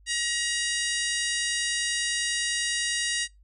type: harmonic tone with a mistuned harmonic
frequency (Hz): 950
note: A#5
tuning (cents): +33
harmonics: 2 / 3 / 4 / 5 / 6 / 7 / 8 / 9 / 10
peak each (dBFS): -31 / -33 / -34 / -35 / -36 / -36 / -37 / -38 / -38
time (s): 0.06-3.28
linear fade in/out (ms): 50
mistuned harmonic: 8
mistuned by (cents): +22
effects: noise-tail reverb RT60 0.2 s tail -24 dB re dry + added 50 Hz sine -53 dBFS peak until 3.43 s